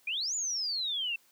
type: exponential two-way sweep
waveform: sine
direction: up then down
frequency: 2348 to 7090 to 2648 Hz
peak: -30 dBFS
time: 0.07-1.16 s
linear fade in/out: 5 ms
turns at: 0.35 s
effects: white hiss -65 dBFS RMS until 1.31 s + high-pass 150 Hz 12 dB/octave